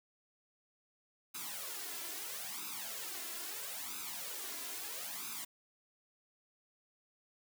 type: noise with flanger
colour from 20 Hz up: white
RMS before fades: -43 dBFS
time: 1.34-5.45 s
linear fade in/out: 10 ms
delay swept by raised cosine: 0.79 to 2.99 ms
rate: 0.76 Hz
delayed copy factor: +0.8
effects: high-pass 200 Hz 12 dB/octave